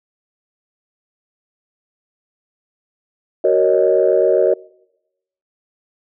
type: chord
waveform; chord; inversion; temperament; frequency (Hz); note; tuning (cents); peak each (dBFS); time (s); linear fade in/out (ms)
sine; D# minor seventh; first; equal with one note detuned; 374.9 / 466.2 / 554.4 / 622.3; F#4 / A#4 / C#5 / D#5; +23 / 0 / 0 / 0; -16; 3.44-4.54; 5
effects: noise-tail reverb RT60 0.9 s tail -24 dB re dry + tanh soft clip ceiling -2 dBFS